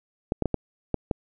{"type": "clicks", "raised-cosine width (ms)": 2, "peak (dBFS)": -10, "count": 6, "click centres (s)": [0.321, 0.423, 0.457, 0.543, 0.943, 1.112], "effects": []}